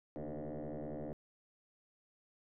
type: tone with frequency modulation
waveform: sine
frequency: 144.7 Hz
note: D3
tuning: 25 cents flat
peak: -38 dBFS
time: 0.16-1.13 s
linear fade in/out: 0 ms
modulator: 75.1 Hz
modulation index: 6.8
effects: tanh soft clip ceiling -38 dBFS